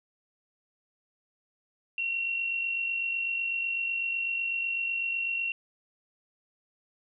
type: tone pair together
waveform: sine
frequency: 2731 / 2779 Hz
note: F7 / F7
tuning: -39 / -9 cents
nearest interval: unison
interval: 30 cents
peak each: -28 / -39 dBFS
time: 1.98-5.52 s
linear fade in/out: 2 ms
effects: none